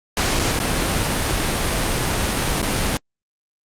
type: noise with dropouts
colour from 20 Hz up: pink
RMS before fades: -20 dBFS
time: 0.17-2.97 s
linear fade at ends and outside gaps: 1 ms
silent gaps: 0.392-0.396 / 0.591-0.6 / 2.617-2.627 s
effects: low-pass 11000 Hz 12 dB/octave + Opus 48 kbps